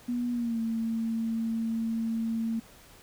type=tone with pitch glide; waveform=sine; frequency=242.6 to 226.4 Hz; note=B3 to A3; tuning=-31 to +50 cents; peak=-27 dBFS; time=0.08-2.6 s; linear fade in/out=10 ms; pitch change=-119 cents; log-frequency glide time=0.32-0.59 s; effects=pink hiss -54 dBFS RMS until 3.02 s